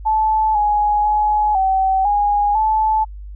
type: tone with pitch steps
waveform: sine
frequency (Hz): 870 / 835 / 844 / 765 / 823 / 870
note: A5 / G#5 / G#5 / G5 / G#5 / A5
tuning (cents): -20 / +9 / +28 / -42 / -16 / -20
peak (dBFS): -13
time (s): 0.05-3.05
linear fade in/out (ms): 20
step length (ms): 500
effects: added 50 Hz sine -30 dBFS peak until 3.35 s